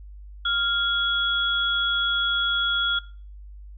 sine tone pair together, 1396.9 / 3349 Hz, F6 / G#7, 0 / +14 cents, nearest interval octave + minor third, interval 1514 cents, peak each -24 dBFS, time 0.45-2.99 s, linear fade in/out 5 ms, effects noise-tail reverb RT60 0.4 s tail -19 dB re dry + added 50 Hz sine -39 dBFS peak until 3.77 s

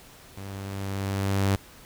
sawtooth tone with level ramp, 98 Hz, G2, in tune, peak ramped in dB -33 to -16 dBFS, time 0.37-1.56 s, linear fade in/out 5 ms, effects pink hiss -50 dBFS RMS until 1.85 s

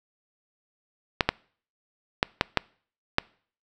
clicks, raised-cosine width 0.3 ms, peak -3 dBFS, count 6, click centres 1.208 / 1.29 / 2.229 / 2.411 / 2.573 / 3.184 s, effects noise-tail reverb RT60 0.5 s tail -25 dB re dry

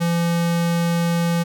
square tone, 170 Hz, F3, 46 cents flat, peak -18 dBFS, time 0-1.44 s, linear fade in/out 20 ms, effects none

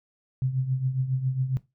sine tone with tremolo, 130.81 Hz, C3, in tune, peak -20 dBFS, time 0.42-1.57 s, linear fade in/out 0 ms, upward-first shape triangle, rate 7.3 Hz, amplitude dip 75%, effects noise-tail reverb RT60 0.2 s tail -17 dB re dry

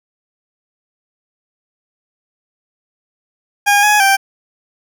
20% pulse tone with pitch steps, 814 / 838 / 784 Hz, G#5 / G#5 / G5, -35 / +15 / 0 cents, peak -4 dBFS, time 3.66-4.17 s, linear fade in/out 20 ms, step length 170 ms, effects none

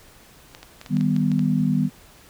clicks, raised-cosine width 0.2 ms, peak -21 dBFS, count 9, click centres 0.549 / 0.63 / 0.814 / 0.862 / 0.969 / 1.01 / 1.164 / 1.317 / 1.393 s
sine chord, Eb augmented, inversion none, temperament equal, 155.56 / 196 / 246.9 Hz, Eb3 / G3 / B3, 0 / 0 / 0 cents, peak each -22 dBFS, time 0.89-1.9 s, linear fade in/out 50 ms
effects pink hiss -50 dBFS RMS until 2.29 s

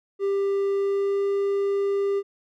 triangle tone with pitch glide, 396 to 398.3 Hz, G4 to G4, +18 to +28 cents, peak -19 dBFS, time 0.19-2.23 s, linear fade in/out 50 ms, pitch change +10 cents, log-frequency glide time 0.73-1.26 s, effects none

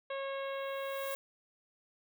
harmonic tone, 546 Hz, C#5, 26 cents flat, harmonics 1 / 2 / 3 / 4 / 5 / 6 / 7, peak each -37 / -43 / -47 / -49 / -51 / -53 / -54 dBFS, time 0.1-1.15 s, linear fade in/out 5 ms
violet noise with exponential growth, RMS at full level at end -42 dBFS, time 0.32-1.15 s, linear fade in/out 0 ms, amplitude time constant 180 ms
effects none

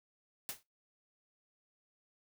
white noise with exponential decay, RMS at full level -37 dBFS, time 0.49-0.63 s, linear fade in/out 0 ms, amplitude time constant 29 ms, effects noise-tail reverb RT60 0.2 s tail -20 dB re dry

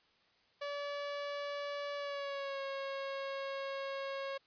sawtooth tone with pitch glide, 574 to 546.8 Hz, D5 to C#5, -40 to -24 cents, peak -34 dBFS, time 0.61-4.38 s, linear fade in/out 10 ms, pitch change -84 cents, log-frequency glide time 1.96-2.61 s, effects white hiss -70 dBFS RMS until 4.46 s + resampled to 11025 Hz

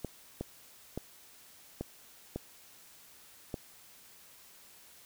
clicks, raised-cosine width 2 ms, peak -22 dBFS, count 6, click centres 0.047 / 0.41 / 0.976 / 1.81 / 2.36 / 3.542 s, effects white hiss -57 dBFS RMS until 5.05 s

